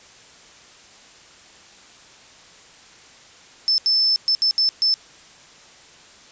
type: tone bursts at uneven times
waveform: sine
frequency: 5274 Hz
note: E8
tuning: in tune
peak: -15 dBFS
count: 6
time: 3.68-3.78 / 3.86-4.16 / 4.28-4.35 / 4.42-4.51 / 4.58-4.69 / 4.82-4.94 s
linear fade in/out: 0 ms
effects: white hiss -47 dBFS RMS until 6.31 s + resampled to 16000 Hz